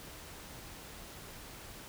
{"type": "silence", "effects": ["pink hiss -49 dBFS RMS until 1.88 s"]}